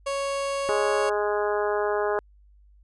30% pulse tone, 554.4 Hz, C#5, in tune, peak -23 dBFS, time 0.06-1.1 s, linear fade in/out 10 ms
harmonic tone, 207.7 Hz, G#3, in tune, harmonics 2 / 3 / 4 / 5 / 6 / 7 / 8, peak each -25 / -29 / -31 / -33 / -35 / -36 / -37 dBFS, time 0.69-2.19 s, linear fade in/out 0 ms
effects added 50 Hz sine -52 dBFS peak until 2.83 s + resampled to 24000 Hz

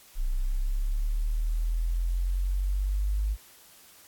sine linear sweep, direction up, 30.6 to 51.91 Hz, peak -24 dBFS, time 0.15-3.37 s, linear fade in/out 50 ms, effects white hiss -54 dBFS RMS until 4.07 s + AAC 64 kbps

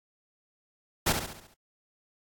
pink noise with echo, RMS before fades -24 dBFS, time 1.06-1.13 s, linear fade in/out 10 ms, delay 69 ms, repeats 6, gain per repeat -6 dB, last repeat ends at 1.544 s, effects AAC 64 kbps

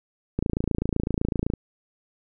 click train, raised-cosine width 3 ms, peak -11 dBFS, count 33, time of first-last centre 0.39-1.537 s, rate 27.9 Hz, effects none

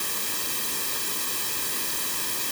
white noise with comb filter, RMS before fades -28 dBFS, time 0-2.51 s, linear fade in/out 2 ms, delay 1.4 ms, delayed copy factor -0.7, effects none

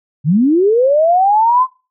sine linear sweep, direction up, 131.9 to 1051 Hz, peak -8 dBFS, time 0.24-1.67 s, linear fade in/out 50 ms, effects noise-tail reverb RT60 0.3 s tail -22 dB re dry

